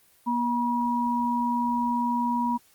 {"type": "tone pair together", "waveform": "sine", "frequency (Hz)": [239.7, 962], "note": ["A#3", "B5"], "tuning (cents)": [48, -46], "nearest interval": "2 octaves", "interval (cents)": 2406, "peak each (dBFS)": [-26, -25], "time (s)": [0.26, 2.58], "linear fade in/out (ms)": 20, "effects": ["white hiss -60 dBFS RMS until 2.74 s", "Opus 24 kbps"]}